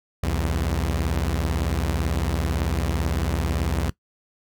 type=beating tone pair; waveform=sawtooth; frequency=65.1 / 83.1 Hz; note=C2 / E2; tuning=-8 / +15 cents; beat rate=18 Hz; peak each=-21 dBFS; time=0.23-3.9 s; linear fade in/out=5 ms; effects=noise-tail reverb RT60 0.1 s tail -19 dB re dry